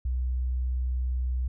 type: tone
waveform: sine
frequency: 62.8 Hz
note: B1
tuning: 30 cents sharp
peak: -25 dBFS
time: 0.05-1.48 s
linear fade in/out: 5 ms
effects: none